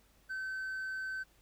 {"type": "tone with hard clipping", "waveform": "sine", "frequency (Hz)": 1535, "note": "G6", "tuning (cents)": -37, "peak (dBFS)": -37, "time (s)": [0.29, 1.24], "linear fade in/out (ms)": 20, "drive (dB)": 2, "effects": ["added 50 Hz sine -67 dBFS peak until 1.41 s", "pink hiss -68 dBFS RMS until 1.41 s"]}